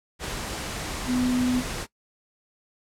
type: tone in noise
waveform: sine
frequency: 250 Hz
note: B3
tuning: 21 cents sharp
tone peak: -21 dBFS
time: 1.06-1.63 s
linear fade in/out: 50 ms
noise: pink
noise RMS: -32 dBFS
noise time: 0.19-1.87 s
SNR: +8 dB
effects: noise-tail reverb RT60 0.1 s tail -20 dB re dry + low-pass 10000 Hz 12 dB/octave